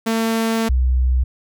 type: tone pair in turn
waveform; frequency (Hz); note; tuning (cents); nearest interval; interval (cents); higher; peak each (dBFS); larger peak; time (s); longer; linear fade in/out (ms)
sawtooth / sine; 225.5 / 63.28; A3 / B1; +43 / +43; octave + minor seventh; 2200; first; -13; neither; 0.06-0.69 / 0.69-1.24; first; 10
effects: none